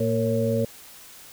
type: harmonic tone with a mistuned harmonic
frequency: 114.7 Hz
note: A#2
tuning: 28 cents flat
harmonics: 1 / 2 / 4 / 5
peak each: -26 / -26 / -26 / -26 dBFS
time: 0-0.65 s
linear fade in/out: 5 ms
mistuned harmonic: 5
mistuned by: -57 cents
effects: white hiss -46 dBFS RMS until 1.32 s